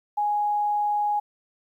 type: tone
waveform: sine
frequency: 830.6 Hz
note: G#5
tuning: in tune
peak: -21 dBFS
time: 0.17-1.2 s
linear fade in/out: 10 ms
effects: 10-bit

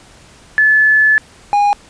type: tone pair in turn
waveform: sine / triangle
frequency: 1730 / 818.6 Hz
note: A6 / G#5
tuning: -30 / -25 cents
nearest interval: octave + minor second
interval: 1295 cents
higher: first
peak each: -7 dBFS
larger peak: neither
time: 0.58-1.18 / 1.53-1.73 s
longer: first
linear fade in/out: 0 ms
effects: pink hiss -43 dBFS RMS until 1.89 s + resampled to 22050 Hz

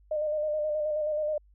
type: tone with vibrato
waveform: sine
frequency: 607 Hz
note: D#5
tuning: 43 cents flat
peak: -26 dBFS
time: 0.11-1.38 s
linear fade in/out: 5 ms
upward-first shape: square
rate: 9.4 Hz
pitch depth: 28 cents each way
effects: added 50 Hz sine -56 dBFS peak until 1.54 s

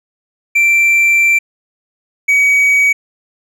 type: tone pair in turn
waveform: triangle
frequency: 2349 / 2265 Hz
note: D7 / C#7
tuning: 0 / +37 cents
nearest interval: minor second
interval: 63 cents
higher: first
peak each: -6 dBFS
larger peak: neither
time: 0.55-1.39 / 2.28-2.93 s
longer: first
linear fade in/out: 10 ms
effects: none

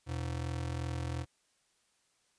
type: ring-modulated tone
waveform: square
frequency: 103 Hz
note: G#2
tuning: 14 cents flat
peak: -32 dBFS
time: 0.06-1.26 s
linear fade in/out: 50 ms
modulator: 21.4 Hz
effects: white hiss -73 dBFS RMS until 2.38 s + resampled to 22050 Hz

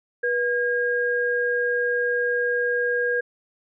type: tone pair together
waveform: sine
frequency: 485.9 / 1625 Hz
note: B4 / G#6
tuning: -28 / -38 cents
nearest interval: octave + major sixth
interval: 2090 cents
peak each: -23 dBFS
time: 0.23-3.21 s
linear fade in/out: 10 ms
effects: none

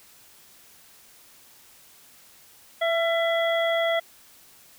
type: harmonic tone with a mistuned harmonic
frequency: 666 Hz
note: E5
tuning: 18 cents sharp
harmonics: 1 / 2 / 3 / 5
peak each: -22 / -33 / -28 / -32 dBFS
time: 2.81-4 s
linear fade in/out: 10 ms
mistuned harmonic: 2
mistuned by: +31 cents
effects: white hiss -53 dBFS RMS until 4.78 s

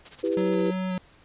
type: noise with tremolo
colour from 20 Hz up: white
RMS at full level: -41 dBFS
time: 0.05-0.73 s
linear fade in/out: 5 ms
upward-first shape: sine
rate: 15 Hz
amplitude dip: 95%
type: chord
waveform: sine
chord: E minor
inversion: none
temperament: just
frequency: 329.6 / 395.6 / 494.4 Hz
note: E4 / G4 / B4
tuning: 0 / +16 / +2 cents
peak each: -27 dBFS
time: 0.23-0.71 s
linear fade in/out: 10 ms
type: tone with vibrato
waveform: square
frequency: 185 Hz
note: F#3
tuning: in tune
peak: -27 dBFS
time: 0.37-0.98 s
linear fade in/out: 2 ms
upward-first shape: square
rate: 2.8 Hz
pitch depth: 11 cents each way
effects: pink hiss -56 dBFS RMS until 1.24 s + resampled to 8000 Hz

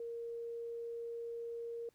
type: tone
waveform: sine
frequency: 466.3 Hz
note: A#4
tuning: 1 cent sharp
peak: -40 dBFS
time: 0-1.89 s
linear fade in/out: 2 ms
effects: pink hiss -74 dBFS RMS until 1.94 s

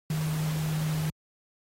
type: tone in noise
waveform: sine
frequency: 155.56 Hz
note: D#3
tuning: in tune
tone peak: -26 dBFS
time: 0.1-1.1 s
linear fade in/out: 2 ms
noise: pink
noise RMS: -39 dBFS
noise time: 0.1-1.1 s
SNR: +10 dB
effects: high-pass 60 Hz 12 dB/octave + AAC 48 kbps

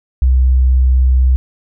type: tone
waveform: sine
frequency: 64 Hz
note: C2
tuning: 38 cents flat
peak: -7 dBFS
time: 0.22-1.36 s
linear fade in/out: 0 ms
effects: none

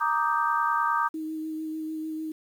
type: chord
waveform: sine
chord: Eb major seventh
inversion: second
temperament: equal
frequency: 932.3 / 1174.7 / 1244.5 / 1568 Hz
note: Bb5 / D6 / Eb6 / G6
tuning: 0 / 0 / 0 / 0 cents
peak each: -27 / -27 / -28 / -30 dBFS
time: 0-1.09 s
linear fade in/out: 20 ms
type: tone with vibrato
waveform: sine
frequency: 314.4 Hz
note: D#4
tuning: 18 cents sharp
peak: -30 dBFS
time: 1.14-2.32 s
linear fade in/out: 5 ms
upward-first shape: triangle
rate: 6.7 Hz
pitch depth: 18 cents each way
effects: 9-bit

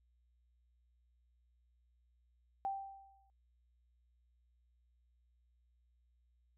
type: tone with exponential decay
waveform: sine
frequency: 783 Hz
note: G5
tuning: 2 cents flat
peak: -33 dBFS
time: 2.65-3.3 s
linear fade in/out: 0 ms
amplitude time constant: 140 ms
effects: added 60 Hz sine -70 dBFS peak until 6.57 s

